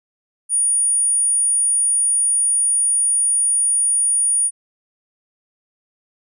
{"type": "tone", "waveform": "sine", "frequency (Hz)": 9520, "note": "D9", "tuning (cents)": 22, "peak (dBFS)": -14, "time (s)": [0.49, 4.51], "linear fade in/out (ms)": 50, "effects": []}